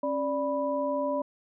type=tone cluster; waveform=sine; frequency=273.4 / 586 / 985 Hz; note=C#4 / D5 / B5; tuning=-24 / -4 / -5 cents; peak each=-32 / -28 / -33 dBFS; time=0.03-1.22 s; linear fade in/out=5 ms; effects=none